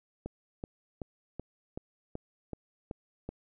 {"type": "click train", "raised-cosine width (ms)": 2, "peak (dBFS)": -24, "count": 9, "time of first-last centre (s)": [0.26, 3.29], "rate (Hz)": 2.64, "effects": []}